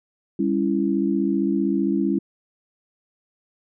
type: chord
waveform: sine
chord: C# diminished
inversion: second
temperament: just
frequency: 199.57 / 277.2 / 332.6 Hz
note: G3 / C#4 / E4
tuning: +31 / 0 / +16 cents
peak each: -23 dBFS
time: 0.39-2.19 s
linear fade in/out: 5 ms
effects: none